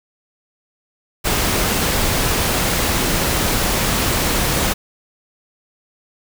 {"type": "noise", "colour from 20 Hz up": "pink", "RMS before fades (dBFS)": -18, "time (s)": [1.24, 4.74], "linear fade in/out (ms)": 20, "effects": []}